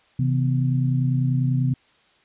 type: tone cluster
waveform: sine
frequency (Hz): 131.7 / 161.8 / 248.7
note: C3 / E3 / B3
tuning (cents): +12 / -32 / +12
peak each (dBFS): -19 / -27 / -27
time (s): 0.19-1.74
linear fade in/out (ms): 5
effects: white hiss -59 dBFS RMS until 2.24 s + resampled to 8000 Hz